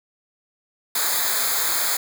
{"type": "noise with comb filter", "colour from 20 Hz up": "white", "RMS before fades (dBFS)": -22, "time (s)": [0.95, 1.97], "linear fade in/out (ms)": 5, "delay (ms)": 0.35, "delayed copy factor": -1, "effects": []}